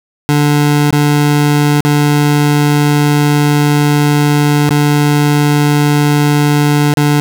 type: tone with dropouts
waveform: 25% pulse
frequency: 146.83 Hz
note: D3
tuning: in tune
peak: -4 dBFS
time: 0.29-7.2 s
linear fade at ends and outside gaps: 0 ms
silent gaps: 0.907-0.926 / 1.807-1.85 / 4.691-4.707 / 6.938-6.972 s
effects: none